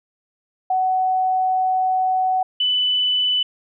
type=tone pair in turn; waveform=sine; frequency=748 / 2992 Hz; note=F#5 / F#7; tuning=+19 / +19 cents; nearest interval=2 octaves; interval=2400 cents; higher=second; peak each=-16 dBFS; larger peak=neither; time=0.7-2.43 / 2.6-3.43 s; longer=first; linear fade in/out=5 ms; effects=none